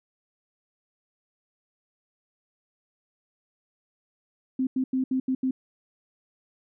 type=tone bursts at uneven times; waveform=sine; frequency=260.3 Hz; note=C4; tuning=9 cents flat; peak=-22 dBFS; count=6; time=4.59-4.67 / 4.76-4.84 / 4.93-5.04 / 5.11-5.2 / 5.28-5.35 / 5.43-5.51 s; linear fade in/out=5 ms; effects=none